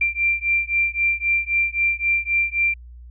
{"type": "beating tone pair", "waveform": "sine", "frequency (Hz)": [2363, 2366.8], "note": ["D7", "D7"], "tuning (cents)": [10, 13], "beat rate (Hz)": 3.8, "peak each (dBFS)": -21, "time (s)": [0.01, 2.74], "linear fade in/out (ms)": 5, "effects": ["added 60 Hz sine -38 dBFS peak until 3.1 s"]}